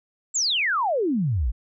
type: exponential sweep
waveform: sine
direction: down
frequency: 7750 to 49 Hz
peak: -20 dBFS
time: 0.34-1.52 s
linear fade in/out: 20 ms
effects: none